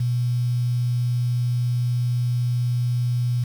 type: tone with quantisation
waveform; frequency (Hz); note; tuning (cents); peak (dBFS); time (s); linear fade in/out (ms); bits
sine; 122.1; B2; -19; -19; 0-3.44; 5; 7
effects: none